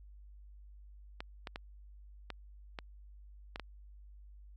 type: clicks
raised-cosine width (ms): 0.3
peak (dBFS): -24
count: 7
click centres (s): 1.205 / 1.472 / 1.559 / 2.303 / 2.788 / 3.559 / 3.597
effects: added 50 Hz sine -51 dBFS peak until 4.56 s + MP3 96 kbps